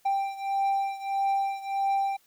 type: beating tone pair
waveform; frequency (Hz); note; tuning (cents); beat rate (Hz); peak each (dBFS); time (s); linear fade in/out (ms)
triangle; 786 / 787.6; G5 / G5; +4 / +8; 1.6; -25 / -28; 0.05-2.17; 10
effects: white hiss -64 dBFS RMS until 2.26 s